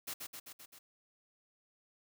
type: noise with echo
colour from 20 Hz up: white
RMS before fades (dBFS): -41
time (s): 0.07-0.14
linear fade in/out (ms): 10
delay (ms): 130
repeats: 5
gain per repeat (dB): -3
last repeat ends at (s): 0.79
effects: none